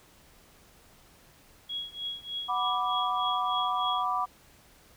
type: tone with tremolo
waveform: sine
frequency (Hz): 3322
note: G#7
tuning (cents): 0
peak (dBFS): -30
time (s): 1.69-4.05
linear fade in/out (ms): 10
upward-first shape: triangle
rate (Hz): 3.3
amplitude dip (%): 95
type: chord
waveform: sine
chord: B minor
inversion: second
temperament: equal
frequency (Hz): 740 / 987.8 / 1174.7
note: F#5 / B5 / D6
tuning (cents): 0 / 0 / 0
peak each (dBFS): -32 / -31 / -29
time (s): 2.48-4.26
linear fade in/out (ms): 20
effects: pink hiss -58 dBFS RMS until 4.96 s